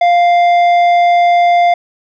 sine tone with tanh clipping, 698.5 Hz, F5, in tune, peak -8 dBFS, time 0.01-1.74 s, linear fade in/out 5 ms, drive 9 dB, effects none

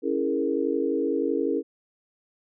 sine chord, A# half-diminished seventh, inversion first, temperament equal, 277.2 / 329.6 / 415.3 / 466.2 Hz, C#4 / E4 / G#4 / A#4, 0 / 0 / 0 / 0 cents, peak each -28 dBFS, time 0.02-1.63 s, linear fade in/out 50 ms, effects none

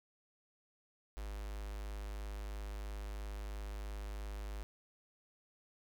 square tone with notch filter, 51.5 Hz, G#1, 14 cents flat, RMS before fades -43 dBFS, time 1.17-4.63 s, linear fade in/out 0 ms, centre 180 Hz, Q 0.76, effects none

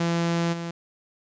sawtooth tone with level steps, 169.2 Hz, E3, 45 cents sharp, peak -18 / -26 dBFS, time 0-0.71 s, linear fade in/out 5 ms, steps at 0.52 s, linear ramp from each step 20 ms, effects resampled to 16000 Hz + 10-bit

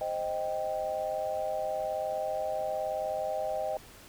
sine chord, C minor, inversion none, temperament equal, 523.3 / 622.3 / 784 Hz, C5 / Eb5 / G5, 0 / 0 / 0 cents, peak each -37 / -32 / -35 dBFS, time 0.01-3.77 s, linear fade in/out 2 ms, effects pink hiss -52 dBFS RMS until 4.08 s

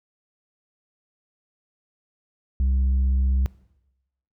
triangle tone with tanh clipping, 65.41 Hz, C2, in tune, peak -19 dBFS, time 2.6-3.46 s, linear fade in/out 0 ms, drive 8 dB, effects noise-tail reverb RT60 0.9 s tail -20 dB re dry

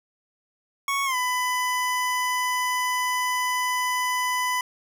25% pulse tone with pitch glide, 1108.7 to 999.2 Hz, C#6 to B5, 0 to +20 cents, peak -19 dBFS, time 0.88-4.61 s, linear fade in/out 2 ms, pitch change -180 cents, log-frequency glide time 1.05-1.16 s, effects none

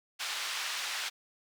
white band-pass noise, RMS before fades -36 dBFS, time 0.19-1.1 s, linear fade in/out 20 ms, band 1100 to 4400 Hz, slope 12 dB/octave, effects none

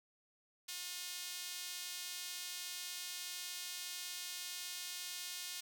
sawtooth tone with high-pass filter, 358.3 Hz, F4, 44 cents sharp, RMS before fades -45 dBFS, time 0.68-5.61 s, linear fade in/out 10 ms, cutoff 3700 Hz, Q 0.95, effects none

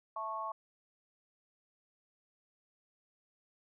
harmonic tone, 219.9 Hz, A3, 1 cent flat, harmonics 3 / 4 / 5, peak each -44 / -42 / -38 dBFS, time 0.16-0.52 s, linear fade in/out 5 ms, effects none

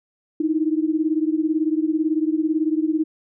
sine beating tone pair, 308.2 / 326.2 Hz, D#4 / E4, -16 / -18 cents, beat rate 18 Hz, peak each -20 / -22 dBFS, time 0.4-3.04 s, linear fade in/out 5 ms, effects none

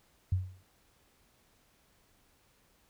sine tone with exponential decay, 92.5 Hz, F#2, in tune, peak -23 dBFS, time 0.32-0.63 s, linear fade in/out 5 ms, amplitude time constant 67 ms, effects pink hiss -68 dBFS RMS until 2.89 s

